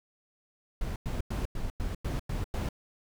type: noise bursts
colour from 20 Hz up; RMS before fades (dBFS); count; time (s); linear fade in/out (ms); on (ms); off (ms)
brown; -32; 8; 0.81-2.689; 2; 150; 97
effects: none